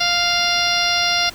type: harmonic tone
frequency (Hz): 698.5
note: F5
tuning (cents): 0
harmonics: 1 / 2 / 3 / 4 / 5 / 6 / 7 / 8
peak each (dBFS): -24 / -24 / -24 / -24 / -24 / -24 / -24 / -24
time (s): 0-1.3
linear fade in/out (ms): 10
effects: pink hiss -39 dBFS RMS until 1.34 s